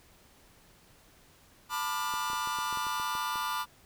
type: chord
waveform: 45% pulse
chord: B half-diminished seventh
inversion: third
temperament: just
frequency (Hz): 889 / 987.8 / 1185.3 / 1422.4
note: A5 / B5 / D6 / F6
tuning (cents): +18 / 0 / +16 / +31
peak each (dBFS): -39 / -35 / -35 / -39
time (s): 1.69-3.66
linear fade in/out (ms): 50
type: clicks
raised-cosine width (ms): 2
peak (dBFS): -34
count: 11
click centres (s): 2.139 / 2.301 / 2.333 / 2.474 / 2.587 / 2.727 / 2.773 / 2.868 / 2.999 / 3.152 / 3.357
effects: pink hiss -60 dBFS RMS until 3.85 s